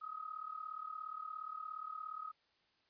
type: tone with amplitude modulation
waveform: sine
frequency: 1264 Hz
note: D#6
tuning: 27 cents sharp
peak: -39 dBFS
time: 0.01-2.32 s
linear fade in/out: 20 ms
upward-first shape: sine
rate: 37.1 Hz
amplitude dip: 80%
effects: white hiss -75 dBFS RMS until 2.89 s + resampled to 11025 Hz